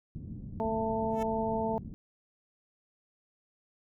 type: low-pass noise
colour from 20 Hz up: white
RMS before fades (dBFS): -42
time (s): 0.15-1.94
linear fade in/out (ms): 0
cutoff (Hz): 220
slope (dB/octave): 24
type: harmonic tone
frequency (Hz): 222.4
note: A3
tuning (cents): +19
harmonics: 1 / 2 / 3 / 4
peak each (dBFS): -34 / -34 / -34 / -34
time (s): 0.6-1.78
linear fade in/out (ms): 0
type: tone with exponential growth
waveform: 10% pulse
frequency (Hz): 440.7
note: A4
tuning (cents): +3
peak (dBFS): -32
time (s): 1.08-1.23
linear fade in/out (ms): 5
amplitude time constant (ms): 31
effects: none